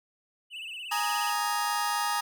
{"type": "tone with vibrato", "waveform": "triangle", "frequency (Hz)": 2794, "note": "F7", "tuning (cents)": 0, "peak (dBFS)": -35, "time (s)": [0.5, 1.34], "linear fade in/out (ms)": 50, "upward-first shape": "sine", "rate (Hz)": 17, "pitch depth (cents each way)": 130}
{"type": "chord", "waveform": "sawtooth", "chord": "Ab suspended second", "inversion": "none", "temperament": "just", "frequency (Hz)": [830.6, 934.4, 1245.9], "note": ["Ab5", "Bb5", "Eb6"], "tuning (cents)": [0, 4, 2], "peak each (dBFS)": -27, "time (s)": [0.91, 2.21], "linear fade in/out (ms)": 10}
{"effects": []}